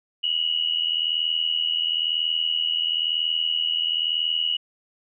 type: tone pair together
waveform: sine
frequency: 2873 / 2954 Hz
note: F7 / F#7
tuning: +48 / -3 cents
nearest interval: unison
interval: 49 cents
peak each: -24 dBFS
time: 0.23-4.57 s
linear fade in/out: 10 ms
effects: none